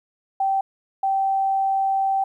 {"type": "tone pair in turn", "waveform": "sine", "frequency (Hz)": [777, 777], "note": ["G5", "G5"], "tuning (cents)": [-16, -16], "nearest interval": "unison", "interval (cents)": 0, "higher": "neither", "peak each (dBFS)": -18, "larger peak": "neither", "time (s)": [[0.4, 0.61], [1.03, 2.24]], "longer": "second", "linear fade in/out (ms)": 5, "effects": ["10-bit"]}